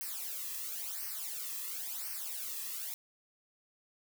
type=noise with flanger; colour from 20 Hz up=blue; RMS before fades=-40 dBFS; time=0.01-2.94 s; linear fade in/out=0 ms; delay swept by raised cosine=0.27 to 1.37 ms; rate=0.96 Hz; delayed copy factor=-0.9; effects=none